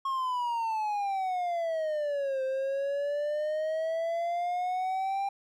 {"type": "exponential two-way sweep", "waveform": "triangle", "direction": "down then up", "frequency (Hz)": [1089, 523.3, 797], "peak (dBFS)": -26, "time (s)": [0.05, 5.29], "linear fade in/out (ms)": 5, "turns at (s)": 2.43, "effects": []}